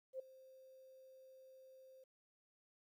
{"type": "tone with ADSR envelope", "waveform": "sine", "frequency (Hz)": 524, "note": "C5", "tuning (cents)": 2, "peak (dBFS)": -40, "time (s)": [0.13, 2.04], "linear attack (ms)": 65, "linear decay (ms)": 7, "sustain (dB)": -19, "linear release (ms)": 6, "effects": ["13-bit"]}